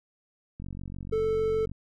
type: click train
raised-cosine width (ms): 5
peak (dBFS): -27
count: 53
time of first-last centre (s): 0.6-1.716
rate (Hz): 46.6
type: tone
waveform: triangle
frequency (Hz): 440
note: A4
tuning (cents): 0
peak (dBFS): -22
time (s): 1.12-1.66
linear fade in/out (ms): 10
effects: none